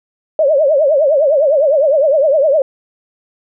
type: tone with vibrato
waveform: sine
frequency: 586 Hz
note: D5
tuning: 4 cents flat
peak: -8 dBFS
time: 0.39-2.62 s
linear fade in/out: 2 ms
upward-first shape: triangle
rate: 9.8 Hz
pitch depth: 200 cents each way
effects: none